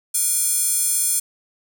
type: tone with high-pass filter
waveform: square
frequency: 478.4 Hz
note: A#4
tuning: 45 cents sharp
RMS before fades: -20 dBFS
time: 0.14-1.2 s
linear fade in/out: 10 ms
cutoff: 8700 Hz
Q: 2.7
effects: none